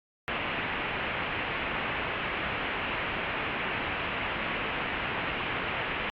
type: low-pass noise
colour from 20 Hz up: white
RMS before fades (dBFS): -32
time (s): 0.28-6.1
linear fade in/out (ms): 0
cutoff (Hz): 2900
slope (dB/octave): 48
effects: AAC 64 kbps